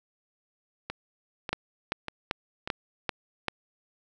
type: two click trains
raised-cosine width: 0.3 ms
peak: -11 / -17 dBFS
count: 6 / 4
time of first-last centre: 1.53-3.483 / 0.9-2.675 s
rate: 2.56 / 1.69 Hz
effects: none